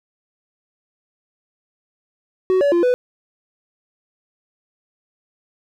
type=tone with pitch steps; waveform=triangle; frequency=373.5 / 570 / 345.2 / 496.9 Hz; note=F#4 / C#5 / F4 / B4; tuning=+16 / +48 / -20 / +11 cents; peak=-11 dBFS; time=2.5-2.94 s; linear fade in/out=0 ms; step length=110 ms; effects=none